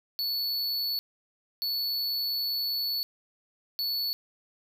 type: tone bursts at uneven times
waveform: square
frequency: 4435 Hz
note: C#8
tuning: in tune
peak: -28 dBFS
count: 3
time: 0.19-0.99 / 1.62-3.03 / 3.79-4.13 s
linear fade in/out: 0 ms
effects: none